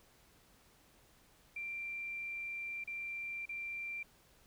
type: tone with dropouts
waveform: sine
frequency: 2362 Hz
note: D7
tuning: 9 cents sharp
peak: -39 dBFS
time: 1.56-4.03 s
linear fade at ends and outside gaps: 5 ms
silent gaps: 2.84-2.874 / 3.456-3.491 s
effects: pink hiss -66 dBFS RMS until 4.46 s